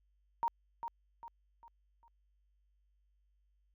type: tone with echo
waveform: sine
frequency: 932.3 Hz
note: A#5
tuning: in tune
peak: -29 dBFS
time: 0.43-0.48 s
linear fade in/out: 0 ms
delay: 400 ms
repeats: 4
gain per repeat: -8 dB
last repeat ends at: 2.08 s
effects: added 50 Hz sine -70 dBFS peak until 3.74 s